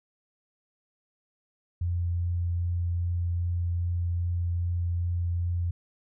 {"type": "tone with vibrato", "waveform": "sine", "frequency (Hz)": 86.9, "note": "F2", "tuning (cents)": -8, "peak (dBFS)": -25, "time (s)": [1.81, 5.71], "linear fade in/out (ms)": 5, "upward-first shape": "triangle", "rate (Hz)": 2.5, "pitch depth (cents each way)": 10, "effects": []}